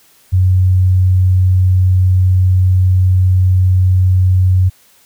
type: tone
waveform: sine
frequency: 92.5 Hz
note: F#2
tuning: in tune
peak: -7 dBFS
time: 0.32-4.7 s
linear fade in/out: 20 ms
effects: white hiss -49 dBFS RMS until 5.05 s